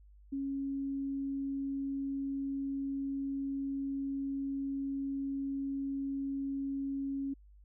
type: tone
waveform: sine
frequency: 274.8 Hz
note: C#4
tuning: 15 cents flat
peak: -33 dBFS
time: 0.32-7.34 s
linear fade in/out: 10 ms
effects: added 50 Hz sine -55 dBFS peak until 7.64 s